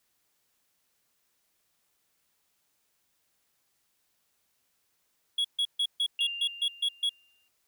triangle tone bursts, 3339 Hz, G#7, 9 cents sharp, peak -23 dBFS, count 9, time 5.38-7.094 s, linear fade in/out 5 ms, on 66 ms, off 140 ms
sine tone with exponential decay, 2794 Hz, F7, in tune, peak -29 dBFS, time 6.19-7.48 s, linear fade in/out 1 ms, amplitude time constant 280 ms
effects white hiss -74 dBFS RMS until 7.67 s

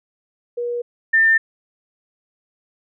sine tone pair in turn, 480 / 1797.1 Hz, B4 / A6, -49 / +36 cents, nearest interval octave + major seventh, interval 2285 cents, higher second, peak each -21 / -11 dBFS, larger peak second, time 0.57-0.82 / 1.13-1.38 s, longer neither, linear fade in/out 10 ms, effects none

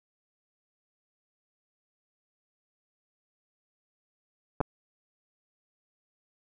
clicks, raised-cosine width 1 ms, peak -13 dBFS, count 2, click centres 4.605 / 4.612 s, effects none

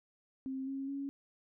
sine tone with pitch steps, 265.1 / 271.3 / 277.6 Hz, C4 / C#4 / C#4, +23 / -37 / +3 cents, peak -36 dBFS, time 0.46-1.09 s, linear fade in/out 0 ms, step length 210 ms, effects none

